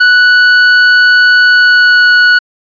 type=tone with pitch glide; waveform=45% pulse; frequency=1480 to 1469.8 Hz; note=F#6 to F#6; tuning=0 to -12 cents; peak=-3 dBFS; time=0-2.39 s; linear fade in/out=10 ms; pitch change=-12 cents; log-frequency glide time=1.43-2.12 s; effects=resampled to 11025 Hz